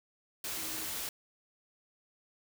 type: tone in noise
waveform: sine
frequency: 318.2 Hz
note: D#4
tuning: 39 cents sharp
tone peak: -49 dBFS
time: 0.57-0.85 s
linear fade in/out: 2 ms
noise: white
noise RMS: -38 dBFS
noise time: 0.44-1.09 s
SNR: -14 dB
effects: none